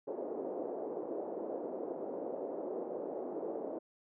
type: band-pass noise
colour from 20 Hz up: pink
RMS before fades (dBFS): -40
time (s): 0.07-3.79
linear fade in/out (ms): 10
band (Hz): 340 to 600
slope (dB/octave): 24
effects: none